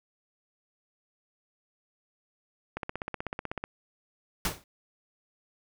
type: click train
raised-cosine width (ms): 0.5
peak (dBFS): -18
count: 15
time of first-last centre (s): 2.77-3.64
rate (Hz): 16.1
type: noise with exponential decay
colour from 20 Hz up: pink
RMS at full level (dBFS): -25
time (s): 4.45-4.64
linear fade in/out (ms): 2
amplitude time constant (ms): 40
effects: none